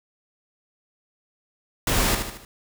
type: noise with echo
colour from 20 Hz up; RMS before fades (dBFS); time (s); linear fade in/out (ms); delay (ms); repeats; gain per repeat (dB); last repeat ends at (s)
pink; -22; 1.87-2.15; 2; 75; 4; -6; 2.45
effects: none